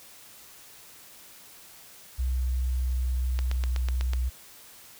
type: tone with pitch glide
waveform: sine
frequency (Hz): 63.2 to 62.62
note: B1 to B1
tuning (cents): +41 to +25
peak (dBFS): -24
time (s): 2.18-4.3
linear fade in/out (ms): 20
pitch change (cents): -16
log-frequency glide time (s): 2.71-4.08
type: click train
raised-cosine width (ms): 0.2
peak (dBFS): -17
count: 7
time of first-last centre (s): 3.39-4.134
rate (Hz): 8.06
effects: white hiss -50 dBFS RMS until 4.99 s